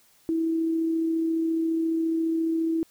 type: tone with amplitude modulation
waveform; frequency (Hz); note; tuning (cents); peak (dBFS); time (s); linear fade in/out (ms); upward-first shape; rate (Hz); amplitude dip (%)
sine; 326.2; E4; -18; -21; 0.29-2.83; 0; sine; 34.5; 25
effects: white hiss -60 dBFS RMS until 2.9 s